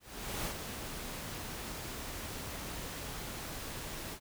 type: noise with ADSR envelope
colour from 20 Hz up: pink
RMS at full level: -36 dBFS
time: 0-4.2 s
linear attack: 450 ms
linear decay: 87 ms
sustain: -6 dB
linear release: 75 ms
effects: none